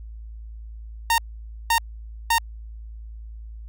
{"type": "tone bursts", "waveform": "sawtooth", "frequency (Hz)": 921, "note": "A#5", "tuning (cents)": -21, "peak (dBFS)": -13, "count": 3, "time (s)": [1.1, 2.383], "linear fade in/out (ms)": 2, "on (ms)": 81, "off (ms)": 520, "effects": ["added 55 Hz sine -35 dBFS peak until 3.68 s"]}